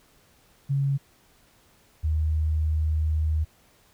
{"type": "tone pair in turn", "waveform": "sine", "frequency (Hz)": [138.59, 77.89], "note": ["C#3", "D#2"], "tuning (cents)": [0, 2], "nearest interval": "minor seventh", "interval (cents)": 998, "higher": "first", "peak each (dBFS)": -21, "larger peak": "neither", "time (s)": [[0.69, 0.98], [2.03, 3.45]], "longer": "second", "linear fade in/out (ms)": 20, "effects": ["pink hiss -60 dBFS RMS until 3.93 s"]}